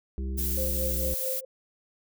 harmonic tone, 65.6 Hz, C2, 5 cents sharp, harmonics 1 / 3 / 5 / 6, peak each -29 / -39 / -43 / -45 dBFS, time 0.18-1.14 s, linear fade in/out 0 ms
violet noise, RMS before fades -31 dBFS, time 0.37-1.41 s, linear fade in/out 20 ms
sine tone with tremolo, 523.3 Hz, C5, in tune, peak -30 dBFS, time 0.57-1.45 s, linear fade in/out 5 ms, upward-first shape sine, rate 4.5 Hz, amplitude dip 80%
effects none

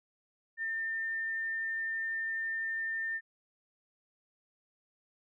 sine tone, 1803 Hz, A6, 42 cents sharp, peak -32 dBFS, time 0.57-3.21 s, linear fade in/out 50 ms, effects none

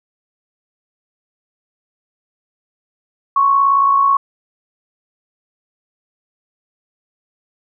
sine tone pair together, 1050.3 / 1108.7 Hz, C6 / C#6, +6 / 0 cents, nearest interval minor second, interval 94 cents, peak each -21 / -10 dBFS, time 3.36-4.17 s, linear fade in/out 5 ms, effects none

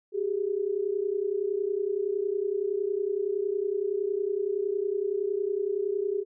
sine tone pair together, 383.6 / 414.4 Hz, G4 / G#4, -37 / -4 cents, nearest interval minor second, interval 133 cents, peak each -29 / -28 dBFS, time 0.12-6.25 s, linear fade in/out 50 ms, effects none

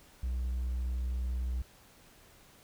triangle tone, 62.2 Hz, B1, 13 cents sharp, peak -28 dBFS, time 0.23-1.62 s, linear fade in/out 5 ms, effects tanh soft clip ceiling -24 dBFS + pink hiss -59 dBFS RMS until 2.63 s

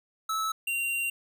square tone pair in turn, 1305 / 2765 Hz, E6 / F7, -18 / -18 cents, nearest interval octave + minor second, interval 1300 cents, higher second, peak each -28 dBFS, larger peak neither, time 0.29-0.52 / 0.67-1.1 s, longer second, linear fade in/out 5 ms, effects none

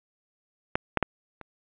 clicks, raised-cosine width 0.5 ms, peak -8 / -7 / -7 / -26 dBFS, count 4, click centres 0.755 / 0.973 / 1.027 / 1.413 s, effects resampled to 8000 Hz + 7-bit

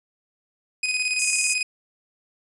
sawtooth tone with tremolo, 2499 Hz, D#7, 7 cents sharp, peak -17 dBFS, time 0.83-1.63 s, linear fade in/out 5 ms, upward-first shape square, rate 18 Hz, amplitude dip 45%
pink band-pass noise, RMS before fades -26 dBFS, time 1.19-1.54 s, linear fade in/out 5 ms, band 6300 to 10000 Hz, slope 96 dB/octave
effects resampled to 24000 Hz

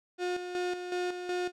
35% pulse tone with tremolo, 358.7 Hz, F4, 46 cents sharp, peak -28 dBFS, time 0.18-1.52 s, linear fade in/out 50 ms, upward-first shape square, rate 2.7 Hz, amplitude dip 55%, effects low-pass 6000 Hz 12 dB/octave

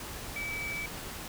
sine tone in noise, 2300 Hz, D7, 37 cents flat, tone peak -34 dBFS, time 0.36-0.86 s, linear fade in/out 2 ms, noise pink, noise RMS -41 dBFS, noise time 0-1.28 s, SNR +4 dB, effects none

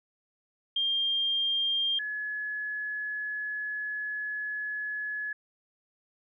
sine tone pair in turn, 3200 / 1700 Hz, G7 / G#6, +35 / +40 cents, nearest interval major seventh, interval 1095 cents, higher first, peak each -25 / -31 dBFS, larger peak first, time 0.76-1.99 / 1.99-5.33 s, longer second, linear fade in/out 5 ms, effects none

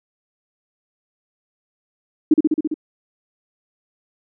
sine tone with echo, 309.5 Hz, D#4, 9 cents flat, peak -7 dBFS, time 2.31-2.34 s, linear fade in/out 5 ms, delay 67 ms, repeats 6, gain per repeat -2 dB, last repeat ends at 2.742 s, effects none

